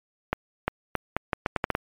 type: accelerating click train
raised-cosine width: 0.5 ms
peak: -8 dBFS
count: 10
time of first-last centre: 0.33-1.751 s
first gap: 350 ms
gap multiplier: 0.78
effects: MP3 96 kbps